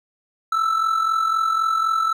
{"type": "tone with amplitude modulation", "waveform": "triangle", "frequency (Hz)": 1321, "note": "E6", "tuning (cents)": 3, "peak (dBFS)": -13, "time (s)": [0.52, 2.13], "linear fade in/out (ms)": 5, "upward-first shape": "sine", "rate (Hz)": 43.9, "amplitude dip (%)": 60, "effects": []}